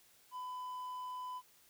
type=tone; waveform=triangle; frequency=1003 Hz; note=B5; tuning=26 cents sharp; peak=-39 dBFS; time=0.31-1.42 s; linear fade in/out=50 ms; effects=white hiss -66 dBFS RMS until 1.69 s